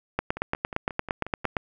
two click trains, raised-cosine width 0.5 ms, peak -9 / -20 dBFS, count 13 / 7, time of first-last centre 0.19-1.568 / 0.37-1.445 s, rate 8.71 / 5.58 Hz, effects none

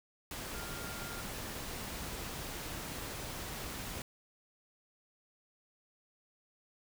sine tone in noise, 1400 Hz, F6, 4 cents sharp, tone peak -48 dBFS, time 0.54-1.21 s, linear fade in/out 2 ms, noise pink, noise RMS -42 dBFS, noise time 0.31-4.02 s, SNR -9 dB, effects none

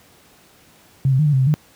sine tone with pitch steps, 135.2 / 131.1 / 153.3 / 147.3 / 132.4 / 130.9 / 151.5 Hz, C#3 / C3 / D#3 / D3 / C3 / C3 / D#3, -43 / +4 / -25 / +6 / +21 / +1 / -46 cents, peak -12 dBFS, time 1.05-1.54 s, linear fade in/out 0 ms, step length 70 ms, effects pink hiss -51 dBFS RMS until 1.75 s + high-pass 80 Hz 12 dB/octave

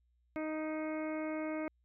harmonic tone with a mistuned harmonic, 311.1 Hz, D#4, in tune, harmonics 1 / 2 / 3 / 4 / 5 / 6 / 7 / 8, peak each -37 / -40 / -50 / -49 / -52 / -57 / -48 / -58 dBFS, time 0.36-1.68 s, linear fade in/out 0 ms, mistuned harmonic 6, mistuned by +28 cents, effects added 60 Hz sine -70 dBFS peak until 1.84 s

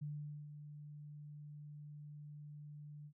sine tone with ADSR envelope, 148 Hz, D3, 14 cents sharp, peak -40 dBFS, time 0.01-3.13 s, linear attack 14 ms, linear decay 450 ms, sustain -9 dB, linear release 70 ms, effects none

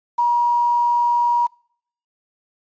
sine tone with quantisation, 956 Hz, A#5, 43 cents sharp, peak -14 dBFS, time 0.18-1.47 s, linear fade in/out 10 ms, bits 7, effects noise-tail reverb RT60 0.6 s tail -26 dB re dry + resampled to 16000 Hz

